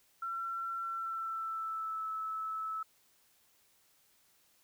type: tone with pitch glide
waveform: sine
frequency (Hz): 1354 to 1304.9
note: E6 to E6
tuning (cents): +46 to -18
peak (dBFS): -35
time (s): 0.22-2.83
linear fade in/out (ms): 5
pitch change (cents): -64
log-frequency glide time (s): 0.8-2.09
effects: white hiss -69 dBFS RMS until 4.63 s